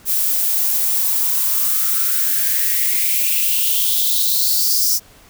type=noise with high-pass filter sweep; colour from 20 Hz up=violet; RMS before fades=-17 dBFS; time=0.05-5 s; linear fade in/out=50 ms; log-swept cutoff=540 to 5500 Hz; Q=5.6; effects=pink hiss -47 dBFS RMS until 5.29 s